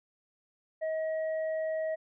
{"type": "tone with hard clipping", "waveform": "triangle", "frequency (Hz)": 635, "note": "D#5", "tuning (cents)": 35, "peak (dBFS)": -31, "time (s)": [0.81, 1.96], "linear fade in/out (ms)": 20, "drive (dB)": 8, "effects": ["resampled to 8000 Hz"]}